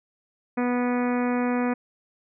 harmonic tone, 245.6 Hz, B3, 9 cents flat, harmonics 1 / 2 / 3 / 4 / 5 / 6 / 7 / 8 / 9 / 10, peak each -23 / -29 / -33 / -35 / -37 / -39 / -40 / -41 / -42 / -43 dBFS, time 0.57-1.74 s, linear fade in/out 10 ms, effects none

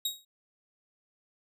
sawtooth tone with exponential decay, 3788 Hz, A#7, 27 cents sharp, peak -23 dBFS, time 0.05-0.25 s, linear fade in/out 5 ms, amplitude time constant 43 ms, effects none

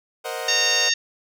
sawtooth chord, C half-diminished seventh, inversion third, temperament equal, 466.2 / 523.3 / 622.3 / 740 Hz, Bb4 / C5 / Eb5 / Gb5, 0 / 0 / 0 / 0 cents, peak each -29 dBFS, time 0.24-0.9 s, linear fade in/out 20 ms
harmonic tone, 920 Hz, A#5, 23 cents flat, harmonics 2 / 3 / 4 / 5 / 6 / 7, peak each -25 / -25 / -25 / -25 / -25 / -25 dBFS, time 0.48-0.94 s, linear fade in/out 5 ms
effects none

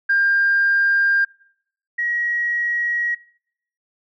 sine tone pair in turn, 1600 / 1902.7 Hz, G6 / A#6, +35 / +35 cents, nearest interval minor third, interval 300 cents, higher second, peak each -13 / -19 dBFS, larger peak first, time 0.09-1.25 / 1.98-3.15 s, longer second, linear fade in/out 10 ms, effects noise-tail reverb RT60 0.7 s tail -23 dB re dry + tanh soft clip ceiling -9 dBFS

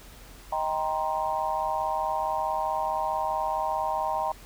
sine chord, C minor seventh, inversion first, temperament just, 627.9 / 784.9 / 941.9 / 1046.5 Hz, Eb5 / G5 / Bb5 / C6, +16 / +2 / +18 / 0 cents, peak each -32 / -30 / -29 / -34 dBFS, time 0.52-4.32 s, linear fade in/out 5 ms, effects added 44 Hz sine -49 dBFS peak until 4.45 s + pink hiss -50 dBFS RMS until 4.45 s

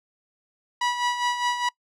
sawtooth tone with tremolo, 974 Hz, B5, 24 cents flat, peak -17 dBFS, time 0.81-1.69 s, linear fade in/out 5 ms, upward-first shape sine, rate 4.9 Hz, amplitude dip 60%, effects noise-tail reverb RT60 0.1 s tail -24 dB re dry + low-pass 6000 Hz 12 dB/octave

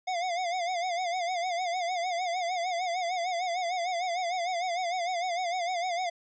square tone with vibrato, 712 Hz, F5, 33 cents sharp, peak -29 dBFS, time 0.07-6.1 s, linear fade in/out 10 ms, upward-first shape sine, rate 6.6 Hz, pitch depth 92 cents each way, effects resampled to 16000 Hz

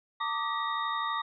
sine tone cluster, 906 / 1163 / 1235 / 1919 / 3702 Hz, A#5 / D6 / D#6 / A#6 / A#7, -50 / -17 / -13 / +50 / -13 cents, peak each -36 / -31 / -40 / -38 / -39 dBFS, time 0.2-1.22 s, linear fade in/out 10 ms, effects none

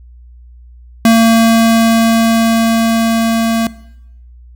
square tone with level ramp, 227.3 Hz, A#3, 43 cents flat, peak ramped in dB -5 to -11 dBFS, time 1.05-3.67 s, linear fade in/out 2 ms, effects noise-tail reverb RT60 0.8 s tail -19 dB re dry + added 60 Hz sine -35 dBFS peak until 4.55 s

